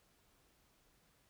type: silence
effects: pink hiss -72 dBFS RMS until 1.29 s